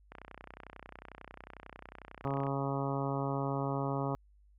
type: click train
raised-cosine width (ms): 0.5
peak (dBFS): -31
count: 74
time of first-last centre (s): 0.12-2.467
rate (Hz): 31.1
type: harmonic tone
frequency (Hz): 137.9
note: C#3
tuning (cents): -9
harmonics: 1 / 2 / 3 / 4 / 5 / 6 / 7 / 8 / 9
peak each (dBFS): -35 / -38 / -40 / -41 / -42 / -43 / -43 / -44 / -45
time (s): 2.25-4.15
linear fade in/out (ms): 0
effects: added 50 Hz sine -60 dBFS peak until 4.58 s